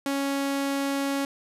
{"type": "tone", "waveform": "sawtooth", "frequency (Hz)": 277.2, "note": "C#4", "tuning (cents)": 0, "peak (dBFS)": -21, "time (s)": [0.06, 1.25], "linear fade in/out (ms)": 2, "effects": ["resampled to 32000 Hz", "10-bit"]}